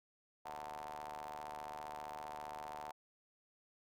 sawtooth ring-modulated tone, 75.1 Hz, D2, 39 cents sharp, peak -38 dBFS, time 0.45-2.92 s, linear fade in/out 10 ms, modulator 815 Hz, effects none

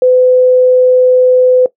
sine tone, 506 Hz, B4, 42 cents sharp, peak -4 dBFS, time 0.02-1.66 s, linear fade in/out 2 ms, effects noise-tail reverb RT60 0.1 s tail -17 dB re dry

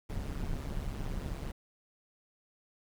brown noise with amplitude modulation, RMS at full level -33 dBFS, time 0.09-1.52 s, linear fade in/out 10 ms, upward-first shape sine, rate 141 Hz, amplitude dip 75%, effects none

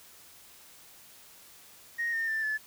sine tone with pitch steps, 1868 / 1821.1 / 1775.4 / 1730.9 Hz, A#6 / A#6 / A6 / A6, +3 / -41 / +15 / -29 cents, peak -27 dBFS, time 1.98-2.58 s, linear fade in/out 20 ms, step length 150 ms, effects tanh soft clip ceiling -24 dBFS + white hiss -54 dBFS RMS until 2.66 s

